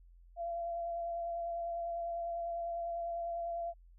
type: tone with vibrato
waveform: sine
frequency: 682 Hz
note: F5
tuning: 41 cents flat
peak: -35 dBFS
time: 0.36-3.74 s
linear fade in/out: 50 ms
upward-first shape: square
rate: 10 Hz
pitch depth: 11 cents each way
effects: added 43 Hz sine -56 dBFS peak until 3.98 s